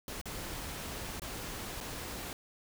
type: noise with dropouts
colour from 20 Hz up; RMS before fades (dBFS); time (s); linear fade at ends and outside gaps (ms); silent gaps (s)
pink; -41; 0.08-2.33; 1; 0.214-0.256 / 1.197-1.219 / 1.804-1.81
effects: none